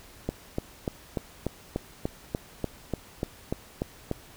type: click train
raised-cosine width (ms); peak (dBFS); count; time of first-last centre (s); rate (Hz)
2; -14; 14; 0.29-4.114; 3.4
effects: pink hiss -51 dBFS RMS until 4.36 s